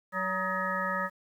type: harmonic tone with a mistuned harmonic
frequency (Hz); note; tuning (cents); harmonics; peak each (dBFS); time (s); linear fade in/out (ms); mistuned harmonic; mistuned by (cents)
188.5; F#3; +32; 1 / 3 / 5 / 7 / 9 / 10; -38 / -36 / -37 / -32 / -35 / -37; 0.12-1.1; 50; 7; -75
effects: 10-bit